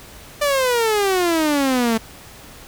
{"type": "exponential sweep", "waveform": "sawtooth", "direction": "down", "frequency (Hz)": [594, 220], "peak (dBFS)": -12, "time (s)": [0.41, 1.98], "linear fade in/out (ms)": 10, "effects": ["pink hiss -41 dBFS RMS until 2.67 s"]}